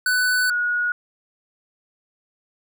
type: tone pair in turn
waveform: square / sine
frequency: 1495 / 1451.6 Hz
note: F#6 / F#6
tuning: +17 / -34 cents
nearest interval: minor second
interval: 51 cents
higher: first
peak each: -18 / -19 dBFS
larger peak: first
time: 0.06-0.5 / 0.5-0.92 s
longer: first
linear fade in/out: 2 ms
effects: none